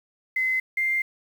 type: tone pair in turn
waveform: sine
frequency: 2048 / 2098 Hz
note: C7 / C7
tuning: -38 / +4 cents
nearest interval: unison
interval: 42 cents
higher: second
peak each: -21 dBFS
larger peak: neither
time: 0.36-0.6 / 0.77-1.02 s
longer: second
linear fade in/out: 5 ms
effects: 8-bit